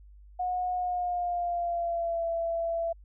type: tone with pitch glide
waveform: sine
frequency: 726 to 669.6 Hz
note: F#5 to E5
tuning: -33 to +27 cents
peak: -27 dBFS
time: 0.39-2.93 s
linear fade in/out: 10 ms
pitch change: -140 cents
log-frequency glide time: 0.74-2.25 s
effects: added 50 Hz sine -49 dBFS peak until 3.04 s